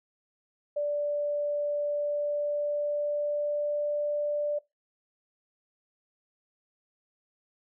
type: tone with pitch glide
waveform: sine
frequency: 585 to 588.7 Hz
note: D5 to D5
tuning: -7 to +4 cents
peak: -26 dBFS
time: 0.76-4.59 s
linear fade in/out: 10 ms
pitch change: +11 cents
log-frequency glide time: 1.87-3.88 s
effects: noise-tail reverb RT60 0.2 s tail -21 dB re dry